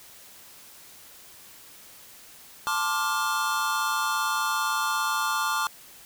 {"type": "chord", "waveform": "square", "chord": "D minor seventh", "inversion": "second", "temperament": "just", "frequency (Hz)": [881, 1057.2, 1174.7, 1409.6], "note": ["A5", "C6", "D6", "F6"], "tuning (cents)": [2, 18, 0, 16], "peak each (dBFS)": [-32, -33, -29, -30], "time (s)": [2.67, 5.67], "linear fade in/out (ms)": 0, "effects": ["white hiss -49 dBFS RMS until 6.05 s"]}